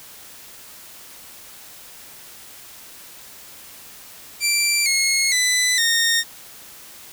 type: tone with pitch steps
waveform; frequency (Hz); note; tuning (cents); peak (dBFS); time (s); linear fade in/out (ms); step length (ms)
15% pulse; 2349 / 2167 / 1998.2 / 1843; D7 / C#7 / B6 / A#6; 0 / -40 / +20 / -20; -10; 4.4-6.24; 50; 460
effects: white hiss -42 dBFS RMS until 7.12 s